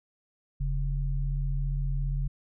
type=tone pair together; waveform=sine; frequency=41.2 / 138.59 Hz; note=E1 / C#3; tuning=0 / 0 cents; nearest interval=octave + major sixth; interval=2100 cents; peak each=-27 / -31 dBFS; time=0.6-2.28 s; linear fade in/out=10 ms; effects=none